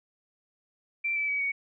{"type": "tone with pitch steps", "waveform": "sine", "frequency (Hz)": [2349, 2311, 2274, 2238], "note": ["D7", "D7", "C#7", "C#7"], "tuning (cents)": [0, -28, 44, 16], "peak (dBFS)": -26, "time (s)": [1.04, 1.52], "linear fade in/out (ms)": 10, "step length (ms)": 120, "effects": []}